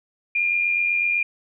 sine tone pair together, 2404 / 2492 Hz, D7 / D#7, +40 / +2 cents, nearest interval minor second, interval 62 cents, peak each -19 / -28 dBFS, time 0.35-1.23 s, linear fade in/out 5 ms, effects none

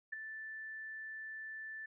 sine tone with ADSR envelope, 1760 Hz, A6, in tune, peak -35 dBFS, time 0.12-1.86 s, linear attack 12 ms, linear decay 8 ms, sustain -8 dB, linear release 6 ms, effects none

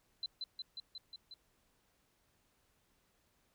sine tone with echo, 4048 Hz, B7, 42 cents sharp, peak -36 dBFS, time 0.23-0.26 s, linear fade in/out 2 ms, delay 180 ms, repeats 6, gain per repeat -2 dB, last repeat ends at 1.34 s, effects pink hiss -75 dBFS RMS until 3.54 s

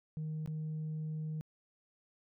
sine tone with dropouts, 155.56 Hz, D#3, in tune, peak -34 dBFS, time 0.17-1.41 s, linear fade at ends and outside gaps 0 ms, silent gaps 0.46-0.475 s, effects tanh soft clip ceiling -34 dBFS

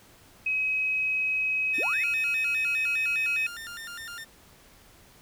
sine tone, 2543 Hz, D#7, 37 cents sharp, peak -24 dBFS, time 0.46-3.47 s, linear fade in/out 5 ms
sawtooth tone with vibrato, 1592 Hz, G6, 26 cents sharp, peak -34 dBFS, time 1.73-4.25 s, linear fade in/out 20 ms, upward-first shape square, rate 4.9 Hz, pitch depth 220 cents each way
sine linear sweep, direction up, 238.1 to 2696 Hz, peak -32 dBFS, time 1.78-2.09 s, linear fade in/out 2 ms
effects pink hiss -55 dBFS RMS until 5.21 s

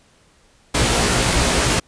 pink noise with comb filter, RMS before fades -17 dBFS, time 0.74-1.8 s, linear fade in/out 10 ms, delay 17 ms, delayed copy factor +0.85, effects pink hiss -55 dBFS RMS until 1.87 s + resampled to 22050 Hz

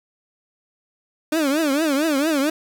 30% pulse tone with vibrato, 296.7 Hz, D4, 18 cents sharp, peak -15 dBFS, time 1.32-2.5 s, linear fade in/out 5 ms, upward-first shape triangle, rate 4.4 Hz, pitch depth 210 cents each way, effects 9-bit

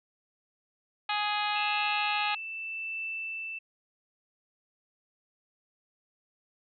harmonic tone, 416.8 Hz, G#4, 6 cents sharp, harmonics 2 / 3 / 4 / 5 / 6 / 7 / 8 / 9 / 10, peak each -31 / -35 / -38 / -40 / -35 / -39 / -40 / -40 / -42 dBFS, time 1.09-2.35 s, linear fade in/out 5 ms
sine tone with tremolo, 2655 Hz, E7, 12 cents sharp, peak -32 dBFS, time 1.55-3.59 s, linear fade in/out 10 ms, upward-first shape triangle, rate 0.84 Hz, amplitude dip 35%
effects none

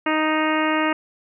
harmonic tone, 311.1 Hz, D#4, in tune, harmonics 1 / 2 / 3 / 4 / 5 / 6 / 7 / 8 / 9, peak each -22 / -26 / -26 / -26 / -30 / -28 / -30 / -33 / -32 dBFS, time 0.06-0.93 s, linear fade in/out 5 ms, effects none

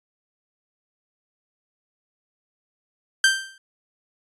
sawtooth tone with exponential decay, 1568 Hz, G6, in tune, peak -8 dBFS, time 3.24-3.58 s, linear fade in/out 2 ms, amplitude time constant 73 ms, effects resampled to 24000 Hz

